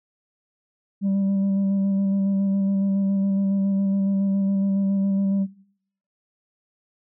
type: tone with vibrato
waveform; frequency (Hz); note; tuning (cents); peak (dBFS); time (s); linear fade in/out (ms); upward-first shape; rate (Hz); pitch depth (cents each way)
sine; 196; G3; 0; -16; 1.01-5.47; 50; square; 7.2; 14
effects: noise-tail reverb RT60 0.7 s tail -23 dB re dry + tanh soft clip ceiling -18 dBFS